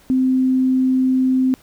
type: tone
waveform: sine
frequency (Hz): 259.2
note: C4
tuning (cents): -16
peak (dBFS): -13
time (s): 0.1-1.54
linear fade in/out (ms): 0
effects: pink hiss -51 dBFS RMS until 1.62 s